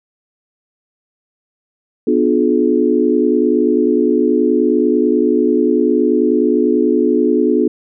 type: chord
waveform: sine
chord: B diminished seventh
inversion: none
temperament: just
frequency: 246.9 / 296.3 / 355.6 / 426.7 Hz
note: B3 / D4 / F4 / Ab4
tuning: 0 / +15 / +31 / +47 cents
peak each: -16 dBFS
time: 2.07-7.68 s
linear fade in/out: 5 ms
effects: none